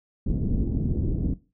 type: low-pass noise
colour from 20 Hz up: pink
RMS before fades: -25 dBFS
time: 0.26-1.34 s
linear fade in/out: 5 ms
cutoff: 320 Hz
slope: 24 dB/octave
effects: noise-tail reverb RT60 0.3 s tail -18 dB re dry